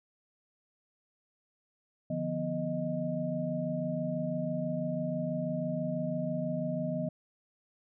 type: tone cluster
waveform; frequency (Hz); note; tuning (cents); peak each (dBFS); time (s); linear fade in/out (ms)
sine; 146.8 / 172.9 / 247.4 / 622; D3 / F3 / B3 / D#5; 0 / -17 / +3 / -1; -38 / -35 / -36 / -35; 2.1-7.09; 5
effects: none